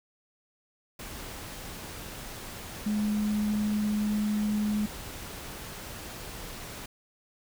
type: tone in noise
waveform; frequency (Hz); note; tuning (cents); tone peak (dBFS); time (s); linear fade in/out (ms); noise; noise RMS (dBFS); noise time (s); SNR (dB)
sine; 210.2; G#3; +21; -25; 2.86-4.86; 5; pink; -41; 0.99-6.86; +13
effects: none